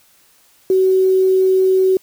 sine tone with quantisation, 376.9 Hz, F#4, 32 cents sharp, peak -10 dBFS, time 0.7-1.97 s, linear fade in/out 2 ms, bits 6, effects white hiss -53 dBFS RMS until 2.02 s

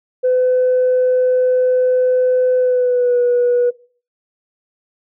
sine tone with pitch glide, 506 to 487.1 Hz, B4 to B4, +42 to -24 cents, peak -10 dBFS, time 0.23-3.71 s, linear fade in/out 20 ms, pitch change -66 cents, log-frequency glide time 2.57-3.19 s, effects noise-tail reverb RT60 0.4 s tail -19 dB re dry + tanh soft clip ceiling -8 dBFS

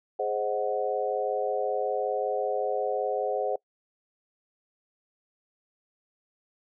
sine chord, Ab dominant seventh, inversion none, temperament equal with one note detuned, 418 / 523.3 / 622.3 / 740 Hz, Ab4 / C5 / Eb5 / Gb5, +11 / 0 / 0 / 0 cents, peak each -31 / -30 / -33 / -31 dBFS, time 0.19-3.56 s, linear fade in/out 5 ms, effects noise-tail reverb RT60 0.1 s tail -23 dB re dry

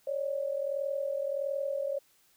sine tone pair together, 551 / 592.5 Hz, C#5 / D5, -11 / +15 cents, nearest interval minor second, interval 126 cents, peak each -31 / -35 dBFS, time 0.07-1.99 s, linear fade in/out 5 ms, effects white hiss -66 dBFS RMS until 2.36 s

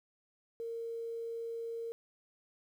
sine tone with quantisation, 460.8 Hz, A#4, 20 cents flat, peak -37 dBFS, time 0.6-1.92 s, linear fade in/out 0 ms, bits 11, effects none

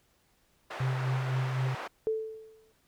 white band-pass noise, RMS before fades -40 dBFS, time 0.7-1.88 s, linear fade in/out 10 ms, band 470 to 1400 Hz, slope 12 dB/octave
triangle tone with tremolo, 130 Hz, C3, 11 cents flat, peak -24 dBFS, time 0.8-1.75 s, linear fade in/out 5 ms, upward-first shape sine, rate 3.9 Hz, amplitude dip 40%
sine tone with exponential decay, 440 Hz, A4, in tune, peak -24 dBFS, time 2.07-2.72 s, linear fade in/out 0 ms, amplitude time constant 140 ms
effects pink hiss -69 dBFS RMS until 2.87 s

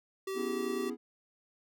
square tone, 385.3 Hz, G4, 30 cents flat, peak -35 dBFS, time 0.27-0.9 s, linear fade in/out 5 ms
triangle chord, C# minor seventh, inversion third, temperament equal, 246.9 / 277.2 / 329.6 / 415.3 Hz, B3 / C#4 / E4 / G#4, 0 / 0 / 0 / 0 cents, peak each -36 / -41 / -39 / -38 dBFS, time 0.34-0.97 s, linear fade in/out 50 ms
effects none

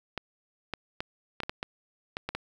clicks, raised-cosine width 0.3 ms, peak -16 dBFS, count 10, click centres 0.177 / 0.737 / 1.005 / 1.403 / 1.434 / 1.495 / 1.629 / 2.169 / 2.29 / 2.35 s, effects 8-bit

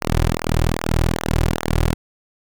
sawtooth tone with flanger, 40.38 Hz, E1, 35 cents flat, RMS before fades -19 dBFS, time 0.01-1.94 s, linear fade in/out 10 ms, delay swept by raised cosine 0.24 to 4.54 ms, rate 2.5 Hz, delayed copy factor -1, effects none

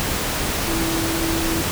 sine tone in noise, 328.6 Hz, E4, 5 cents flat, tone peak -23 dBFS, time 0.68-1.61 s, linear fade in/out 0 ms, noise pink, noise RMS -23 dBFS, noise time 0-1.71 s, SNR -3 dB, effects none

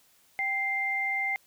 sine tone pair together, 784 / 2093 Hz, G5 / C7, 0 / 0 cents, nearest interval octave + perfect fourth, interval 1700 cents, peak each -34 / -27 dBFS, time 0.39-1.36 s, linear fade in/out 0 ms, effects white hiss -63 dBFS RMS until 1.46 s

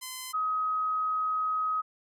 5% pulse / sine tone pair in turn, 1027 / 1264.4 Hz, C6 / D#6, -33 / +27 cents, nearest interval major third, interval 360 cents, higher second, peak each -25 / -26 dBFS, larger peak first, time 0.01-0.33 / 0.33-1.82 s, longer second, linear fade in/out 20 ms, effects none

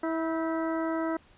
harmonic tone with a mistuned harmonic, 325 Hz, E4, 24 cents flat, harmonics 1 / 2 / 3 / 4 / 5 / 6, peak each -29 / -33 / -38 / -38 / -43 / -44 dBFS, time 0.03-1.17 s, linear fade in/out 5 ms, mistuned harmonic 5, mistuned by -65 cents, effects pink hiss -59 dBFS RMS until 1.37 s + resampled to 8000 Hz

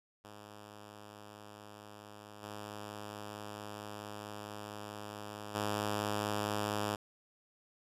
5% pulse tone with level steps, 104.5 Hz, G#2, 11 cents sharp, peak -39 / -32 / -22 dBFS, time 0.24-6.96 s, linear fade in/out 10 ms, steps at 2.42 / 5.54 s, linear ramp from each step 20 ms, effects resampled to 32000 Hz

